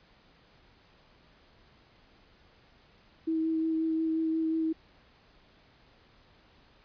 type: tone with vibrato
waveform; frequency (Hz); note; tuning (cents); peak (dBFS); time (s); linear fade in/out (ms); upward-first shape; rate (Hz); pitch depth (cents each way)
sine; 321.5; E4; -43; -26; 3.27-4.73; 10; sine; 5.6; 12
effects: pink hiss -61 dBFS RMS until 6.84 s + resampled to 11025 Hz